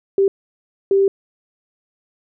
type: tone bursts at uneven times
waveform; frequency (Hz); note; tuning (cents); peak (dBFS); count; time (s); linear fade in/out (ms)
sine; 392; G4; 0; -11; 2; 0.18-0.28 / 0.91-1.08; 2
effects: none